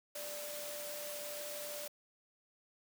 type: tone in noise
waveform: sine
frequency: 589 Hz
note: D5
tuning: 5 cents sharp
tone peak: -45 dBFS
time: 0.15-1.88 s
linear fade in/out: 5 ms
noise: white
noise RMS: -45 dBFS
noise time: 0.15-1.88 s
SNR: -3 dB
effects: high-pass 200 Hz 12 dB/octave